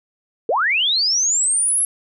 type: linear sweep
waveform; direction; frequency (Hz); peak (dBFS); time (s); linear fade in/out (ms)
sine; up; 392 to 11175; -15; 0.49-1.85; 2
effects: none